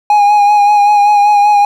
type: tone with vibrato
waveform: triangle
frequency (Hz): 825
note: G#5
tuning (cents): -12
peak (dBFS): -3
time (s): 0.1-1.65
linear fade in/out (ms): 2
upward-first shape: sine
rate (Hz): 5.2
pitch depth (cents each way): 28
effects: none